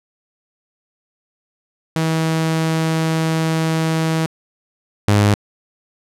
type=tone pair in turn; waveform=sawtooth; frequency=161 / 103.2 Hz; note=E3 / G#2; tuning=-41 / -10 cents; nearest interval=minor sixth; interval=769 cents; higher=first; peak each=-12 / -7 dBFS; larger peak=second; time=1.96-4.26 / 5.08-5.34 s; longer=first; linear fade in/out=0 ms; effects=low-pass 11000 Hz 12 dB/octave